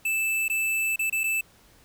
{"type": "tone with dropouts", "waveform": "square", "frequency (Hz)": 2637, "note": "E7", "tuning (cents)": 0, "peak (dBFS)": -24, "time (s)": [0.05, 1.41], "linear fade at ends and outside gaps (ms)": 5, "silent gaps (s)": [[0.482, 0.498], [0.96, 0.992], [1.099, 1.125], [1.235, 1.239]], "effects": ["pink hiss -57 dBFS RMS until 1.84 s"]}